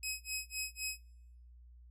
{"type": "tone with tremolo", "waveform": "15% pulse", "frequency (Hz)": 2545, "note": "D#7", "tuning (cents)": 39, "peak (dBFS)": -28, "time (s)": [0.03, 0.99], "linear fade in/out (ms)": 2, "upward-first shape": "sine", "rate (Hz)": 3.9, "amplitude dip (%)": 100, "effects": ["noise-tail reverb RT60 0.9 s tail -25 dB re dry", "added 60 Hz sine -54 dBFS peak until 1.9 s"]}